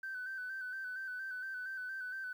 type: tone with vibrato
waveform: sine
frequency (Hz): 1528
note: G6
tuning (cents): -45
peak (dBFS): -38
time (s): 0.03-2.33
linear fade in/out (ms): 5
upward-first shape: square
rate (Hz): 4.3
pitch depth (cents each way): 33
effects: tanh soft clip ceiling -35 dBFS + 11-bit